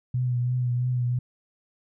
sine tone with vibrato, 124 Hz, B2, 7 cents sharp, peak -22 dBFS, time 0.14-1.19 s, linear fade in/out 5 ms, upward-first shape triangle, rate 3 Hz, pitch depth 36 cents each way, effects none

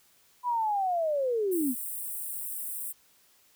sine linear sweep, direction down, 1000 to 232 Hz, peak -25 dBFS, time 0.43-1.75 s, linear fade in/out 50 ms
white high-pass noise, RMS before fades -36 dBFS, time 1.51-2.93 s, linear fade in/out 20 ms, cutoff 8100 Hz, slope 96 dB/octave
effects white hiss -63 dBFS RMS until 3.55 s

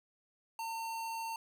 square tone, 907 Hz, A#5, 48 cents flat, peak -38 dBFS, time 0.59-1.36 s, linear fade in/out 2 ms, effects none

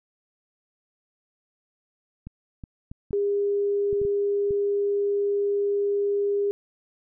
clicks, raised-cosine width 5 ms, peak -25 dBFS, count 8, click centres 2.27 / 2.638 / 2.915 / 3.108 / 3.929 / 4.016 / 4.051 / 4.508 s
sine tone, 404.7 Hz, G#4, 45 cents flat, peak -21 dBFS, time 3.13-6.51 s, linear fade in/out 0 ms
effects none

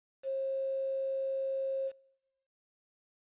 sine tone with quantisation, 537 Hz, C5, 45 cents sharp, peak -31 dBFS, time 0.23-1.92 s, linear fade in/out 50 ms, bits 9, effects noise-tail reverb RT60 1.0 s tail -26 dB re dry + resampled to 8000 Hz

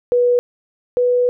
sine tone pair in turn, 488.1 / 492.3 Hz, B4 / B4, -20 / -6 cents, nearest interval unison, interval 14 cents, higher second, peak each -11 / -12 dBFS, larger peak first, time 0.12-0.39 / 0.97-1.29 s, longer second, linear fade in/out 0 ms, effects none

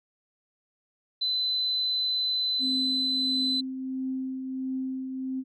sine tone, 4026 Hz, B7, 33 cents sharp, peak -24 dBFS, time 1.21-3.61 s, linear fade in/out 10 ms
sine tone with tremolo, 261.6 Hz, C4, in tune, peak -27 dBFS, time 2.59-5.44 s, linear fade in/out 50 ms, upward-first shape triangle, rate 1.5 Hz, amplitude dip 45%
effects tanh soft clip ceiling -16 dBFS

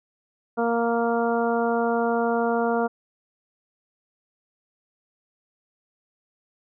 harmonic tone, 233.1 Hz, A#3, in tune, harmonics 1 / 2 / 3 / 4 / 5 / 6, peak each -26 / -24 / -26 / -31 / -34 / -32 dBFS, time 0.57-2.88 s, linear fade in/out 20 ms, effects none

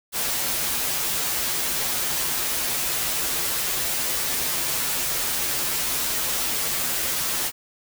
white noise with comb filter, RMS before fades -25 dBFS, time 0.12-7.52 s, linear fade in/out 50 ms, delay 10 ms, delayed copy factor -0.8, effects none

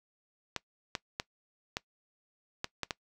clicks, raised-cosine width 0.2 ms, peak -15 dBFS, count 7, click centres 0.563 / 0.952 / 1.199 / 1.769 / 2.644 / 2.833 / 2.908 s, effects noise-tail reverb RT60 0.1 s tail -21 dB re dry

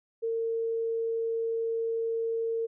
sine tone, 455.6 Hz, A#4, 40 cents flat, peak -27 dBFS, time 0.22-2.67 s, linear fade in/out 20 ms, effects none

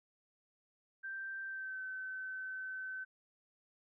sine tone with pitch glide, 1568 to 1527.8 Hz, G6 to G6, 0 to -45 cents, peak -40 dBFS, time 1.03-3.05 s, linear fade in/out 20 ms, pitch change -45 cents, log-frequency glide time 1.46-1.81 s, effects none

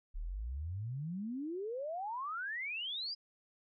sine exponential sweep, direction up, 34.65 to 5010 Hz, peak -37 dBFS, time 0.14-3.15 s, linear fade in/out 20 ms, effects none

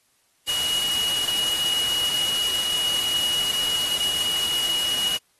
sine tone in noise, 2908 Hz, F#7, 31 cents flat, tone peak -22 dBFS, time 0.47-5.18 s, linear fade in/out 20 ms, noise white, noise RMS -29 dBFS, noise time 0.47-5.18 s, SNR +4 dB, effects white hiss -65 dBFS RMS until 5.39 s + AAC 32 kbps

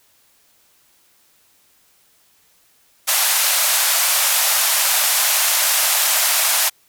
white band-pass noise, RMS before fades -17 dBFS, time 3.07-6.7 s, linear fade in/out 20 ms, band 590 to 15000 Hz, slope 48 dB/octave, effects white hiss -57 dBFS RMS until 6.88 s

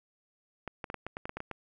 clicks, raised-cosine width 0.5 ms, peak -22 dBFS, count 11, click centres 0.677 / 0.842 / 0.901 / 0.943 / 1.066 / 1.169 / 1.255 / 1.294 / 1.37 / 1.404 / 1.513 s, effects none

